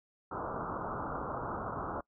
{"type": "low-pass noise", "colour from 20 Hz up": "white", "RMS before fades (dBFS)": -38, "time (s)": [0.31, 2.01], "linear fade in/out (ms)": 5, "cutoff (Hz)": 1400, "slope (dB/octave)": 96, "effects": ["noise-tail reverb RT60 0.1 s tail -23 dB re dry"]}